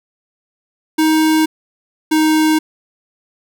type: tone pair in turn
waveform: square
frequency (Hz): 314.4 / 312.2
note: D#4 / D#4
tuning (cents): +18 / +6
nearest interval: unison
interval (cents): 12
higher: first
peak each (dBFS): -11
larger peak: neither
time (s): 0.98-1.46 / 2.11-2.59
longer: neither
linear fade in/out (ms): 10
effects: none